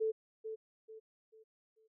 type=tone with echo; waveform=sine; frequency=440 Hz; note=A4; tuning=in tune; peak=-30 dBFS; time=0-0.12 s; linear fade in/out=20 ms; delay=440 ms; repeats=4; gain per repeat=-9 dB; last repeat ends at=1.88 s; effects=none